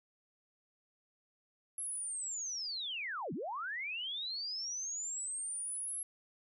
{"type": "linear two-way sweep", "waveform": "sine", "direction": "down then up", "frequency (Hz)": [11175, 138.59, 11175], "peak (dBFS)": -37, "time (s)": [1.78, 6.03], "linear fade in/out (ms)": 2, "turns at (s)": 3.33, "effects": []}